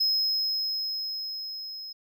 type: tone with level ramp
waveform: triangle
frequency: 5130 Hz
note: E8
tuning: 48 cents flat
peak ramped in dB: -20 to -36 dBFS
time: 0-1.93 s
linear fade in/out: 10 ms
effects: none

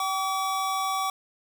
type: tone pair together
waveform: square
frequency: 769 / 1141.9 Hz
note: G5 / D6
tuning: -33 / -49 cents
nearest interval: perfect fifth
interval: 684 cents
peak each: -30 / -28 dBFS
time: 0-1.1 s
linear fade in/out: 2 ms
effects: none

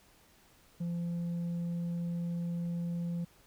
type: tone with tanh clipping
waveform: sine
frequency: 171.6 Hz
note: F3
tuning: 30 cents flat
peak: -33 dBFS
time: 0.8-3.25 s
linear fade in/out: 10 ms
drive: 3 dB
effects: pink hiss -63 dBFS RMS until 3.46 s

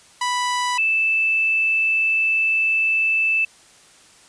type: tone pair in turn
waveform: sawtooth / sine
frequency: 987.8 / 2637 Hz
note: B5 / E7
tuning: 0 / 0 cents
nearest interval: octave + perfect fourth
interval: 1700 cents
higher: second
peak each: -16 dBFS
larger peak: neither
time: 0.21-0.78 / 0.78-3.45 s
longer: second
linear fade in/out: 5 ms
effects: white hiss -50 dBFS RMS until 4.28 s + resampled to 22050 Hz

